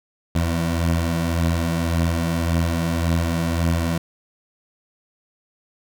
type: beating tone pair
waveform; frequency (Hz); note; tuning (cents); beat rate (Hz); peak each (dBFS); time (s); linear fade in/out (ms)
20% pulse; 82.1 / 83.9; E2 / E2; -6 / +31; 1.8; -21 / -15; 0.35-3.98; 5
effects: none